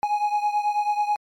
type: beating tone pair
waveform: triangle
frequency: 830.6 / 839.8 Hz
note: G#5 / G#5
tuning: 0 / +19 cents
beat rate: 9.2 Hz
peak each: -20 / -24 dBFS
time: 0.03-1.16 s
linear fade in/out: 0 ms
effects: MP3 64 kbps